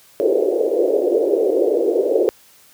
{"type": "band-pass noise", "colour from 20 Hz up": "white", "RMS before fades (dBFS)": -17, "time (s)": [0.2, 2.29], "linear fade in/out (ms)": 0, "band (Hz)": [350, 530], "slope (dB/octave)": 48, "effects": ["white hiss -50 dBFS RMS until 2.73 s", "high-pass 60 Hz 12 dB/octave"]}